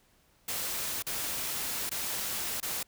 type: noise with dropouts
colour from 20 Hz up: white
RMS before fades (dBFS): -34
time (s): 0.48-2.83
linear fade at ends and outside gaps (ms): 5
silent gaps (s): 1.024-1.066 / 1.894-1.913 / 2.603-2.627
effects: pink hiss -66 dBFS RMS until 2.87 s